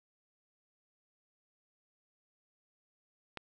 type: click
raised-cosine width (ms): 0.3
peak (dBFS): -24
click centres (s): 3.373
effects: none